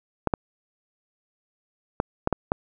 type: clicks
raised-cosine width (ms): 1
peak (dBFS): -7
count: 6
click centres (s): 0.273 / 0.338 / 2.001 / 2.274 / 2.327 / 2.519
effects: none